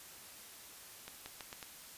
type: accelerating click train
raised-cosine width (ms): 0.2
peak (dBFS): -27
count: 5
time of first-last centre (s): 1.08-1.628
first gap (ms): 180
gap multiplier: 0.82
effects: white hiss -53 dBFS RMS until 1.97 s + resampled to 32000 Hz